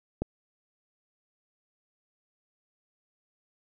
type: click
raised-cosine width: 2 ms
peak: -15 dBFS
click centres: 0.22 s
effects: none